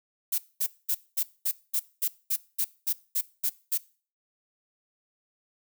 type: noise bursts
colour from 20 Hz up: violet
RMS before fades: -26 dBFS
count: 13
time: 0.32-3.779 s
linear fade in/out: 10 ms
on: 63 ms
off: 220 ms
effects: noise-tail reverb RT60 0.4 s tail -21 dB re dry